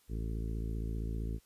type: harmonic tone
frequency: 55.3 Hz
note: A1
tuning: 9 cents sharp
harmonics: 1 / 2 / 3 / 4 / 5 / 6 / 7 / 8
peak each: -35 / -41 / -45 / -47 / -49 / -51 / -52 / -53 dBFS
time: 0.08-1.4 s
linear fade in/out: 50 ms
effects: white hiss -68 dBFS RMS until 1.45 s + resampled to 32000 Hz